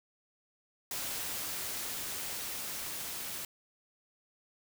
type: noise with level ramp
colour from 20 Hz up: white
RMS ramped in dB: -37 to -40 dBFS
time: 0.91-3.45 s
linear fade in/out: 2 ms
effects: none